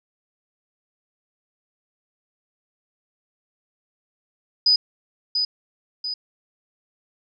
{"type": "tone with echo", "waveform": "sine", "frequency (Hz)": 4978, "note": "D#8", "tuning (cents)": 0, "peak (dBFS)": -13, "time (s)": [4.66, 4.76], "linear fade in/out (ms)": 5, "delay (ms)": 690, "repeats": 2, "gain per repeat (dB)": -6, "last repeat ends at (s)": 6.14, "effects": []}